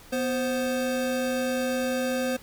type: tone pair together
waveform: square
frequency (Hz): 246.9 / 522.2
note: B3 / C5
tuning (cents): 0 / -3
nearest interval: octave + minor second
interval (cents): 1297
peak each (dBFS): -29 / -28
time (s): 0.12-2.37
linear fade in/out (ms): 10
effects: pink hiss -50 dBFS RMS until 2.42 s